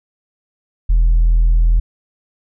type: tone with tanh clipping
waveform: triangle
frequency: 41.2 Hz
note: E1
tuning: in tune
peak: -9 dBFS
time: 0.89-1.8 s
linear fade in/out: 10 ms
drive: 6 dB
effects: none